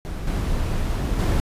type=noise with level steps; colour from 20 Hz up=brown; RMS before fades=-29 / -23 / -19 dBFS; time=0.05-1.4 s; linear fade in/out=0 ms; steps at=0.27 / 1.19 s; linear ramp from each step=2 ms; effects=resampled to 32000 Hz